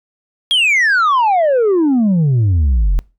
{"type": "exponential sweep", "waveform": "sine", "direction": "down", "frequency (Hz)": [3322, 40.22], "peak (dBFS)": -7, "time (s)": [0.51, 2.99], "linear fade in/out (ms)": 0, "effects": ["noise-tail reverb RT60 0.3 s tail -26 dB re dry", "tanh soft clip ceiling -9 dBFS"]}